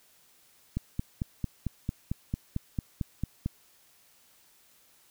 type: click train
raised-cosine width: 5 ms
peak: -17 dBFS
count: 13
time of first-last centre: 0.77-3.461 s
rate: 4.46 Hz
effects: white hiss -62 dBFS RMS until 5.1 s